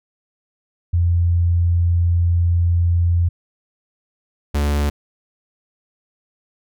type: tone pair in turn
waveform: sine / 45% pulse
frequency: 86.2 / 72.71 Hz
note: F2 / D2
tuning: -22 / -17 cents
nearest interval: minor third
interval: 295 cents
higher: first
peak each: -13 / -16 dBFS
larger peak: first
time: 0.93-3.29 / 4.54-4.9 s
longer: first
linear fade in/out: 10 ms
effects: none